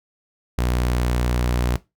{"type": "tone", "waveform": "sawtooth", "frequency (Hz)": 60.8, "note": "B1", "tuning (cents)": -26, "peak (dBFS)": -15, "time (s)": [0.58, 1.76], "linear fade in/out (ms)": 0, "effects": ["noise-tail reverb RT60 0.2 s tail -17 dB re dry"]}